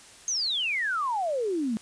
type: exponential sweep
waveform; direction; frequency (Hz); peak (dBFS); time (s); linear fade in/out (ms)
sine; down; 6500 to 209.5; -25; 0.28-1.77; 0
effects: white hiss -50 dBFS RMS until 1.81 s + resampled to 22050 Hz